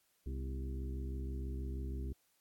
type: harmonic tone with a mistuned harmonic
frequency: 66.2 Hz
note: C2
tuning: 21 cents sharp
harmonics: 1 / 2 / 3 / 4 / 5 / 6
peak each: -38 / -48 / -53 / -50 / -52 / -53 dBFS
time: 0.26-2.13 s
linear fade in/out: 5 ms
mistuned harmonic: 4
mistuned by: -72 cents
effects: white hiss -75 dBFS RMS until 2.4 s + AAC 64 kbps